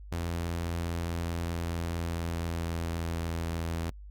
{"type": "tone with pitch glide", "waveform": "sawtooth", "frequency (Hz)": [84.8, 83.1], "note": ["E2", "E2"], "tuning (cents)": [50, 15], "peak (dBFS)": -27, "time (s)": [0.12, 3.9], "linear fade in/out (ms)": 0, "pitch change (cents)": -35, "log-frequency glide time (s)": [1.28, 3.68], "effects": ["added 50 Hz sine -43 dBFS peak until 4.1 s", "Opus 48 kbps"]}